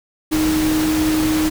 sine tone in noise, 311.5 Hz, D#4, 2 cents sharp, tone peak -15 dBFS, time 0.31-1.5 s, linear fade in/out 20 ms, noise pink, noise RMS -24 dBFS, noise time 0.31-1.5 s, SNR +6 dB, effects none

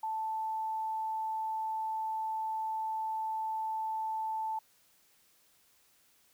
sine tone, 880 Hz, A5, in tune, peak -32 dBFS, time 0.03-4.59 s, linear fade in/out 5 ms, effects white hiss -67 dBFS RMS until 6.33 s

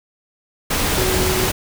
sine tone in noise, 371.6 Hz, F#4, 7 cents sharp, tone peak -21 dBFS, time 0.97-1.48 s, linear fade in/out 10 ms, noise pink, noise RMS -19 dBFS, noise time 0.7-1.52 s, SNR -5 dB, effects none

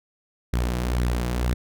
sawtooth tone with flanger, 60.6 Hz, B1, 32 cents flat, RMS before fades -24 dBFS, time 0.53-1.54 s, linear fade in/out 5 ms, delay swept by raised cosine 0.51 to 6.11 ms, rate 2 Hz, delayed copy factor +0.5, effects none

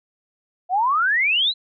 sine exponential sweep, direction up, 698 to 4132 Hz, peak -16 dBFS, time 0.69-1.54 s, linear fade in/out 50 ms, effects none

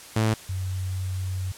sawtooth / sine tone pair in turn, 110 / 93.12 Hz, A2 / F#2, 0 / +12 cents, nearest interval minor third, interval 288 cents, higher first, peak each -16 / -26 dBFS, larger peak first, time 0.16-0.34 / 0.49-1.52 s, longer second, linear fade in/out 5 ms, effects white hiss -44 dBFS RMS until 1.57 s + low-pass 11000 Hz 12 dB/octave

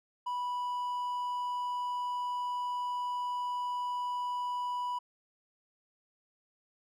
triangle tone, 984 Hz, B5, 7 cents flat, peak -30 dBFS, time 0.26-4.99 s, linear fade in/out 10 ms, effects none

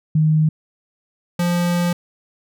sine / square tone pair in turn, 155.56 / 174.61 Hz, D#3 / F3, 0 / 0 cents, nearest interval major second, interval 200 cents, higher second, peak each -12 / -17 dBFS, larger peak first, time 0.15-0.49 / 1.39-1.93 s, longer second, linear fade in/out 5 ms, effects none

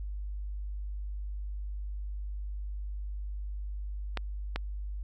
clicks, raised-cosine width 0.3 ms, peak -16 dBFS, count 2, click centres 4.173 / 4.56 s, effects added 50 Hz sine -34 dBFS peak until 5.03 s

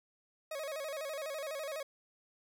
40% pulse tone with vibrato, 590 Hz, D5, 8 cents sharp, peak -37 dBFS, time 0.51-1.83 s, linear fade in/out 5 ms, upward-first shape square, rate 12 Hz, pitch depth 110 cents each way, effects none

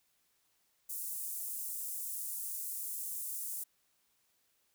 pink high-pass noise, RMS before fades -40 dBFS, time 0.89-3.64 s, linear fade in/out 10 ms, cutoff 8700 Hz, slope 24 dB/octave, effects white hiss -75 dBFS RMS until 4.74 s

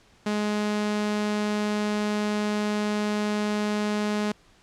sawtooth tone, 209.5 Hz, G#3, 15 cents sharp, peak -20 dBFS, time 0.26-4.32 s, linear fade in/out 5 ms, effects pink hiss -58 dBFS RMS until 4.62 s + low-pass 7000 Hz 12 dB/octave

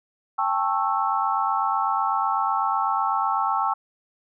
sine chord, A dominant seventh, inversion third, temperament just, 792 / 880 / 1100 / 1320 Hz, G5 / A5 / C#6 / E6, +18 / 0 / -14 / +2 cents, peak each -26 dBFS, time 0.38-3.74 s, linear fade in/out 10 ms, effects none

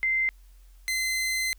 sine / sawtooth tone pair in turn, 2079 / 2060 Hz, C7 / C7, -12 / -28 cents, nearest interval unison, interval 16 cents, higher first, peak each -22 dBFS, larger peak neither, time 0.03-0.29 / 0.88-1.53 s, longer second, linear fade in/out 0 ms, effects added 44 Hz sine -49 dBFS peak until 1.58 s + white hiss -65 dBFS RMS until 1.58 s

